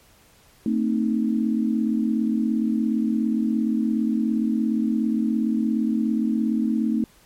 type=chord; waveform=sine; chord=A diminished; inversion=none; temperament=equal with one note detuned; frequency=224.4 / 261.6 / 311.1 Hz; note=A3 / C4 / Eb4; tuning=+34 / 0 / 0 cents; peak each=-21 / -26 / -26 dBFS; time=0.66-7.04 s; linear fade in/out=2 ms; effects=pink hiss -55 dBFS RMS until 7.25 s + MP3 64 kbps